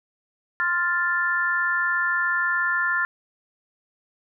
sine chord, F major, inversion second, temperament equal, 1046.5 / 1396.9 / 1760 Hz, C6 / F6 / A6, 0 / 0 / 0 cents, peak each -29 / -24 / -23 dBFS, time 0.6-3.05 s, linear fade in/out 0 ms, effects none

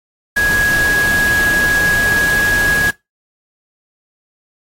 sine tone in noise, 1661.2 Hz, G#6, in tune, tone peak -11 dBFS, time 0.36-2.91 s, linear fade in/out 10 ms, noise pink, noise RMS -22 dBFS, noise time 0.36-2.91 s, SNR +8 dB, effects noise-tail reverb RT60 0.2 s tail -21 dB re dry + AAC 48 kbps

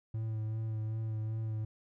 triangle tone with vibrato, 110 Hz, A2, in tune, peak -31 dBFS, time 0.14-1.65 s, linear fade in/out 5 ms, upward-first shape sine, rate 2.6 Hz, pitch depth 23 cents each way, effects none

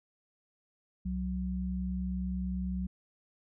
sine tone pair together, 65.28 / 185 Hz, C2 / F#3, -3 / 0 cents, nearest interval octave + tritone, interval 1803 cents, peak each -35 / -33 dBFS, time 1.05-2.87 s, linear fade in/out 10 ms, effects none

